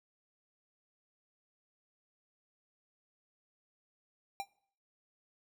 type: tone with exponential decay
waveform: square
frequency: 793 Hz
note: G5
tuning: 20 cents sharp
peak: -32 dBFS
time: 4.4-4.48 s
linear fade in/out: 0 ms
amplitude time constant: 16 ms
effects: noise-tail reverb RT60 0.6 s tail -23 dB re dry